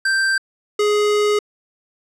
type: tone pair in turn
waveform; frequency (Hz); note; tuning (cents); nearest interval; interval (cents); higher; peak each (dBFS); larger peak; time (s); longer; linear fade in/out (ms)
square; 1568 / 417.2; G6 / G#4; 0 / +8; octave + major seventh; 2292; first; -16 / -15; second; 0.05-0.38 / 0.79-1.39; second; 5
effects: low-pass 8000 Hz 12 dB/octave